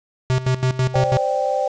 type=tone with tremolo; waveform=square; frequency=128.8 Hz; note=C3; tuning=27 cents flat; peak=-16 dBFS; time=0.3-1.17 s; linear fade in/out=0 ms; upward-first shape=square; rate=6.1 Hz; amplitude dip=80%
type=chord; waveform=sine; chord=C suspended second; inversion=none; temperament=equal; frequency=523.3 / 587.3 / 784 Hz; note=C5 / D5 / G5; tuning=0 / 0 / 0 cents; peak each=-22 dBFS; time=0.94-1.68 s; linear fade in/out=5 ms
effects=resampled to 16000 Hz + 7-bit